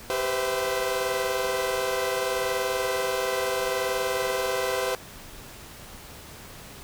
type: chord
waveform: sawtooth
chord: C major seventh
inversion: second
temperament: equal with one note detuned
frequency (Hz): 392 / 493.9 / 514.6 / 659.3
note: G4 / B4 / C5 / E5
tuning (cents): 0 / 0 / -29 / 0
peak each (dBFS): -27 / -29 / -24 / -29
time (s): 0.1-4.95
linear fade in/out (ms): 0
effects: pink hiss -44 dBFS RMS until 6.83 s